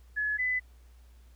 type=tone pair in turn; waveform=sine; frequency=1702 / 2005 Hz; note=G#6 / B6; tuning=+42 / +26 cents; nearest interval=minor third; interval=284 cents; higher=second; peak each=-27 / -26 dBFS; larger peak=second; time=0.16-0.38 / 0.38-0.6 s; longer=neither; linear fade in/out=20 ms; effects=added 60 Hz sine -52 dBFS peak until 1.35 s + pink hiss -67 dBFS RMS until 1.35 s